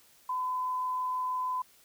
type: tone with frequency modulation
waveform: sine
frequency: 1012 Hz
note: B5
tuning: 42 cents sharp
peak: -29 dBFS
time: 0.29-1.62 s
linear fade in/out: 5 ms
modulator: 26.2 Hz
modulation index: 0.21
effects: white hiss -61 dBFS RMS until 1.84 s